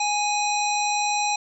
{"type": "harmonic tone with a mistuned harmonic", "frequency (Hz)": 830.6, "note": "G#5", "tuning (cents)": 0, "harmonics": [1, 3, 5, 7, 9], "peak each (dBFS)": [-23, -28, -30, -31, -33], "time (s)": [0, 1.36], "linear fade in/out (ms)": 5, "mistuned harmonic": 5, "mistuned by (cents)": -48, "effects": []}